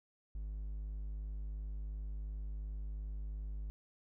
triangle tone, 51.4 Hz, G#1, 17 cents flat, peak -37 dBFS, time 0.35-3.7 s, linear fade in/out 0 ms, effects none

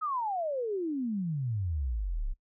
sine exponential sweep, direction down, 1299 to 30.21 Hz, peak -29 dBFS, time 0.01-2.34 s, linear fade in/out 20 ms, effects noise-tail reverb RT60 0.1 s tail -20 dB re dry

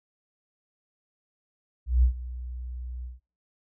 sine tone with ADSR envelope, 61.74 Hz, B1, in tune, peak -15 dBFS, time 1.86-3.2 s, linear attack 170 ms, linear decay 97 ms, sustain -18 dB, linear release 160 ms, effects noise-tail reverb RT60 0.4 s tail -26 dB re dry

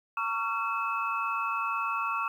sine tone cluster, 913 / 1123 / 1365 / 2597 Hz, A#5 / C#6 / F6 / E7, -36 / +22 / -40 / -26 cents, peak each -37 / -31 / -32 / -36 dBFS, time 0.17-2.28 s, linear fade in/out 2 ms, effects 10-bit

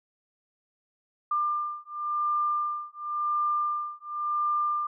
sine beating tone pair, 1195 / 1195.93 Hz, D6 / D6, +30 / +31 cents, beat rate 0.93 Hz, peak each -29 dBFS, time 1.31-4.87 s, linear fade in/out 5 ms, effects none

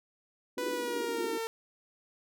pink band-pass noise, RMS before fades -38 dBFS, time 0.57-1.38 s, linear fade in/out 5 ms, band 290 to 400 Hz, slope 48 dB/octave
sawtooth tone with pitch glide, 493.9 to 452.9 Hz, B4 to A#4, 0 to -50 cents, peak -29 dBFS, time 0.58-1.47 s, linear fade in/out 0 ms, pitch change -150 cents, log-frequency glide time 0.69-1.34 s
effects none

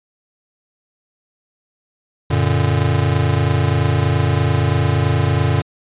square chord, Gb augmented, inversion none, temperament just, 92.5 / 115.62 / 144.53 Hz, Gb2 / Bb2 / D3, 0 / -14 / -27 cents, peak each -19 dBFS, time 2.3-5.62 s, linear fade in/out 10 ms, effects resampled to 8000 Hz

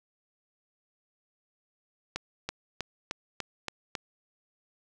accelerating click train, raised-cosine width 0.2 ms, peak -15 dBFS, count 7, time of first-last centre 2.16-3.952 s, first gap 330 ms, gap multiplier 0.96, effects none

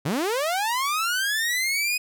sawtooth linear sweep, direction up, 123.47 to 2509 Hz, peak -19 dBFS, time 0.05-1.98 s, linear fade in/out 10 ms, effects none

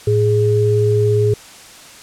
sine tone pair together, 110.3 / 416.4 Hz, A2 / G#4, +5 / +5 cents, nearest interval octave + major seventh, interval 2300 cents, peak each -14 dBFS, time 0.07-1.34 s, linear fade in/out 5 ms, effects white hiss -39 dBFS RMS until 2.02 s + low-pass 9000 Hz 12 dB/octave

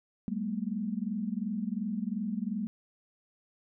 sine tone cluster, 191.5 / 211.5 / 234.3 Hz, G3 / G#3 / A#3, -40 / +32 / +9 cents, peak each -35 / -34 / -36 dBFS, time 0.28-2.67 s, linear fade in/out 0 ms, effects none

